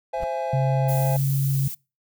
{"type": "chord", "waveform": "triangle", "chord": "C augmented", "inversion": "none", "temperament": "equal with one note detuned", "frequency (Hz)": [523.3, 667.3, 830.6], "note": ["C5", "E5", "G#5"], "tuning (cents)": [0, 21, 0], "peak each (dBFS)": -27, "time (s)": [0.13, 1.17], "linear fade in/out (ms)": 10}
{"type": "noise with exponential growth", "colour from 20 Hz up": "brown", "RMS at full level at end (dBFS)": -29, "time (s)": [0.13, 0.24], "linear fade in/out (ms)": 2, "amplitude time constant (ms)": 22}
{"type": "tone with pitch glide", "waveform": "sine", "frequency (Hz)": [135.4, 137.21], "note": ["C#3", "C#3"], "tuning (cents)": [-40, -17], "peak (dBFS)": -19, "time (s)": [0.53, 1.68], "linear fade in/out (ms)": 5, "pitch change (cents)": 23, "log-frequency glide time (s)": [0.96, 1.1]}
{"type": "noise", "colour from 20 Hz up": "violet", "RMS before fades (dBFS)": -33, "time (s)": [0.88, 1.75], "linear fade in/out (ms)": 10}
{"effects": ["noise-tail reverb RT60 0.3 s tail -26 dB re dry"]}